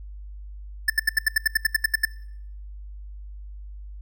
square tone bursts, 1760 Hz, A6, in tune, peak -16 dBFS, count 13, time 0.88-2.052 s, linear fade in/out 5 ms, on 20 ms, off 76 ms, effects noise-tail reverb RT60 0.7 s tail -22 dB re dry + added 50 Hz sine -36 dBFS peak until 4.01 s

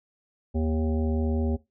harmonic tone with a mistuned harmonic, 78.8 Hz, D#2, 23 cents sharp, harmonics 1 / 3 / 5 / 7 / 9 / 10, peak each -25 / -28 / -34 / -37 / -46 / -44 dBFS, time 0.54-1.57 s, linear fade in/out 20 ms, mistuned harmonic 1, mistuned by -38 cents, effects noise-tail reverb RT60 0.2 s tail -18 dB re dry

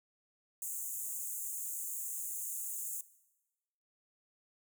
pink high-pass noise, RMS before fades -40 dBFS, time 0.62-3.01 s, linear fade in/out 2 ms, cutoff 6600 Hz, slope 96 dB/octave, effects noise-tail reverb RT60 1.0 s tail -18 dB re dry

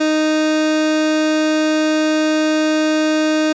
30% pulse tone, 310 Hz, D#4, 6 cents flat, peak -11 dBFS, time 0-3.53 s, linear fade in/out 10 ms, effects resampled to 16000 Hz

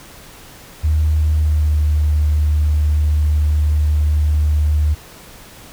sine tone with pitch glide, 77.1 to 75.43 Hz, D#2 to D2, -15 to +47 cents, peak -11 dBFS, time 0.83-4.95 s, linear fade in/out 20 ms, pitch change -38 cents, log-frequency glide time 1.32-1.8 s, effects tanh soft clip ceiling -7 dBFS + pink hiss -40 dBFS RMS until 5.72 s

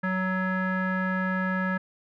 square tone with low-pass filter, 186.5 Hz, F#3, 14 cents sharp, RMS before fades -27 dBFS, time 0.03-1.78 s, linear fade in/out 10 ms, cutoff 1600 Hz, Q 7.4, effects none

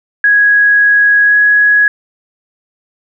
sine tone with pitch glide, 1661.2 to 1672.8 Hz, G#6 to G#6, 0 to +12 cents, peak -5 dBFS, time 0.24-1.88 s, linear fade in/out 2 ms, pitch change +12 cents, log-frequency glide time 1.25-1.35 s, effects none

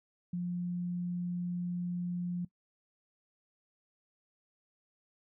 sine tone, 176.5 Hz, F3, 19 cents sharp, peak -32 dBFS, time 0.33-2.45 s, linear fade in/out 5 ms, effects noise-tail reverb RT60 0.1 s tail -20 dB re dry

